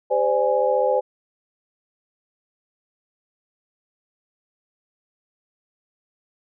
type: tone cluster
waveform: sine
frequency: 397.3 / 512 / 587 / 831 Hz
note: G4 / C5 / D5 / G#5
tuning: +23 / -38 / -1 / +1 cents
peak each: -28 / -19 / -23 / -24 dBFS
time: 0.1-1.01 s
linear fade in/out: 20 ms
effects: none